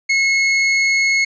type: tone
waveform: 40% pulse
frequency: 2177 Hz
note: C#7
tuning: 32 cents flat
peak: -12 dBFS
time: 0.09-1.25 s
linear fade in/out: 10 ms
effects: resampled to 16000 Hz